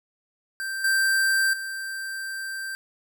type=tone with level steps; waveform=square; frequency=1568 Hz; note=G6; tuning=in tune; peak=-29 / -20 / -31 dBFS; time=0.6-2.75 s; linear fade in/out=0 ms; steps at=0.84 / 1.53 s; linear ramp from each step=5 ms; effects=none